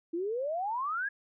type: exponential sweep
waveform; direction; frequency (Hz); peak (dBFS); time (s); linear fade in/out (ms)
sine; up; 323.5 to 1702; -30; 0.13-1.09; 10
effects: none